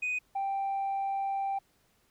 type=tone pair in turn; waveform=sine; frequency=2493 / 785.2 Hz; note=D#7 / G5; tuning=+3 / +3 cents; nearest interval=octave + minor sixth; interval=2000 cents; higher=first; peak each=-27 dBFS; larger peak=neither; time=0.02-0.19 / 0.35-1.59 s; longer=second; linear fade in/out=10 ms; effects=tanh soft clip ceiling -27 dBFS + pink hiss -69 dBFS RMS until 2.1 s